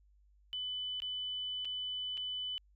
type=tone with dropouts; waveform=sine; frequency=3000 Hz; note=F#7; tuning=23 cents sharp; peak=-36 dBFS; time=0.53-2.58 s; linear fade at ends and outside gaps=0 ms; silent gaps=1.002-1.02 / 1.648-1.653 / 2.172-2.176 s; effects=added 50 Hz sine -63 dBFS peak until 2.75 s